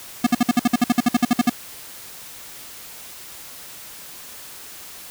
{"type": "tone bursts", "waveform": "square", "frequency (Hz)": 241.6, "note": "B3", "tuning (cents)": -38, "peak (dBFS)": -13, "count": 16, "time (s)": [0.24, 1.497], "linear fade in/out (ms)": 5, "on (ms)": 27, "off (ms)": 55, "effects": ["white hiss -39 dBFS RMS until 5.1 s"]}